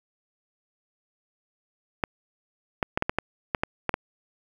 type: clicks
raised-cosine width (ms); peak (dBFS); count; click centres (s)
0.5; -8; 10; 2.038 / 2.828 / 2.975 / 3.024 / 3.095 / 3.186 / 3.548 / 3.635 / 3.893 / 3.941
effects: 7-bit